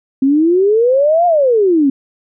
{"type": "exponential two-way sweep", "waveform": "sine", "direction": "up then down", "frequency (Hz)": [261.6, 717, 262.9], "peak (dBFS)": -8, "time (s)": [0.22, 1.9], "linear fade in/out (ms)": 5, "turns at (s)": 1.26, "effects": []}